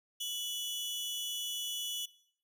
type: tone pair together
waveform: sawtooth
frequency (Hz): 2962 / 3402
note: F#7 / G#7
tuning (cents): +1 / +41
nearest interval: major second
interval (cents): 240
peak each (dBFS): -34 / -37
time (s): 0.2-2.06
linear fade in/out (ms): 10
effects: noise-tail reverb RT60 0.6 s tail -19 dB re dry